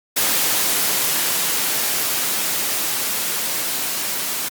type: noise with level ramp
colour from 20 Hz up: white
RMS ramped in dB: -18 to -24 dBFS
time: 0.16-4.49 s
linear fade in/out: 10 ms
effects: high-pass 150 Hz 12 dB/octave + Opus 48 kbps